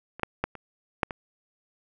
clicks, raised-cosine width 0.5 ms, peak -25 / -9 / -10 / -25 / -7 / -18 dBFS, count 6, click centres 0.196 / 0.233 / 0.44 / 0.553 / 1.032 / 1.108 s, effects none

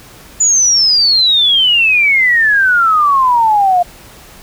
sine exponential sweep, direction down, 7040 to 695 Hz, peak -7 dBFS, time 0.4-3.83 s, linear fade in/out 10 ms, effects pink hiss -38 dBFS RMS until 4.42 s

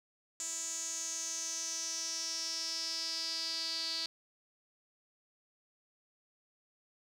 sawtooth tone with band-pass filter sweep, 326.9 Hz, E4, 14 cents flat, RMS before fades -38 dBFS, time 0.4-4.06 s, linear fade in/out 0 ms, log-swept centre 7100 to 4500 Hz, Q 7.5, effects none

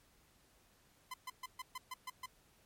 sawtooth tone bursts, 1022 Hz, C6, 41 cents flat, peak -38 dBFS, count 8, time 1.11-2.26 s, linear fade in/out 5 ms, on 30 ms, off 130 ms, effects pink hiss -69 dBFS RMS until 2.65 s + MP3 64 kbps

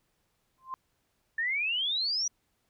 sine tone with exponential growth, 1046.5 Hz, C6, in tune, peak -30 dBFS, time 0.58-0.74 s, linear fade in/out 0 ms, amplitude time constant 34 ms
sine exponential sweep, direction up, 1758 to 5920 Hz, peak -27 dBFS, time 1.38-2.28 s, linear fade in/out 5 ms
effects pink hiss -75 dBFS RMS until 2.69 s

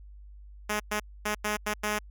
5% pulse tone bursts at uneven times, 210.5 Hz, G#3, 24 cents sharp, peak -16 dBFS, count 6, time 0.69-0.8 / 0.91-1 / 1.25-1.35 / 1.44-1.57 / 1.66-1.74 / 1.83-1.99 s, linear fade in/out 10 ms, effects added 50 Hz sine -45 dBFS peak until 2.1 s

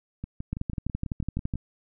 two click trains, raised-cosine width 5 ms, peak -21 / -16 dBFS, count 9 / 13, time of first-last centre 0.24-1.556 / 0.53-1.538 s, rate 6.08 / 11.9 Hz, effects none

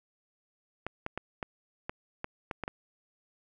clicks, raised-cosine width 0.5 ms, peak -19 dBFS, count 9, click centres 0.866 / 1.064 / 1.176 / 1.428 / 1.895 / 2.244 / 2.512 / 2.637 / 2.679 s, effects none

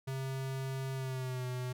square tone with pitch glide, 133.4 to 125.91 Hz, C3 to B2, +34 to +34 cents, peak -36 dBFS, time 0.07-1.73 s, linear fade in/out 10 ms, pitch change -100 cents, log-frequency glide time 0.94-1.46 s, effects none

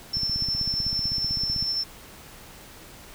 sine tone with tremolo, 5360 Hz, E8, 28 cents sharp, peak -23 dBFS, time 0.13-1.84 s, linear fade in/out 10 ms, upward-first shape square, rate 11 Hz, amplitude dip 25%
click train, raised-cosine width 5 ms, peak -22 dBFS, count 24, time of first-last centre 0.17-1.626 s, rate 15.8 Hz
effects pink hiss -46 dBFS RMS until 3.14 s

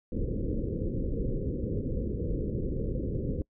pink low-pass noise, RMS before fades -31 dBFS, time 0.12-3.42 s, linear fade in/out 2 ms, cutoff 530 Hz, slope 96 dB/octave, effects noise-tail reverb RT60 0.1 s tail -26 dB re dry

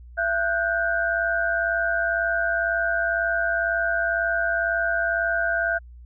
sine tone cluster, 673 / 1464 / 1566 Hz, E5 / F#6 / G6, +36 / -19 / -2 cents, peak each -25 dBFS, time 0.17-5.79 s, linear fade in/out 20 ms, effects added 60 Hz sine -41 dBFS peak until 6.05 s

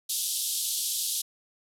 white band-pass noise, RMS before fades -30 dBFS, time 0.09-1.22 s, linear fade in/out 10 ms, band 3200 to 13000 Hz, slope 48 dB/octave, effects none

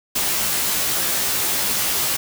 white noise with comb filter, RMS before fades -21 dBFS, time 0.15-2.17 s, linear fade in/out 10 ms, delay 15 ms, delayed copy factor +0.95, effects none

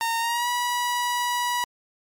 sawtooth tone with pitch glide, 918 to 972.6 Hz, A#5 to B5, -27 to -27 cents, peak -19 dBFS, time 0.01-1.64 s, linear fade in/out 0 ms, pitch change +100 cents, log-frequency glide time 0.19-0.48 s, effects MP3 64 kbps

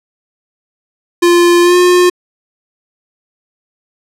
square tone with pitch glide, 347.7 to 357.7 Hz, F4 to F4, -8 to +41 cents, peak -6 dBFS, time 1.22-2.1 s, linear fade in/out 10 ms, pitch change +49 cents, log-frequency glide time 1.62-1.76 s, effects low-pass 12000 Hz 12 dB/octave

